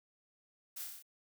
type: noise with echo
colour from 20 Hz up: blue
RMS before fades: -44 dBFS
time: 0.76-0.84 s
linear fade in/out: 10 ms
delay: 31 ms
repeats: 6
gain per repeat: -2 dB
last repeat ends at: 1.026 s
effects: none